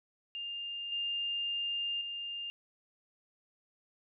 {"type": "tone with level steps", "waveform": "sine", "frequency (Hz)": 2806, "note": "F7", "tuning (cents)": 8, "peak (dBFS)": [-37, -32, -37], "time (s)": [0.35, 2.5], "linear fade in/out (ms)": 0, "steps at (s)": [0.92, 2.01], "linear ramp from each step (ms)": 2, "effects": []}